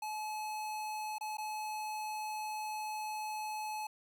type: tone with dropouts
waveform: square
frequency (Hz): 857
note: A5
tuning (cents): -46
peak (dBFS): -38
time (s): 0.02-3.87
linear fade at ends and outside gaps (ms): 5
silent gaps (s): 1.184-1.209 / 1.371-1.382
effects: none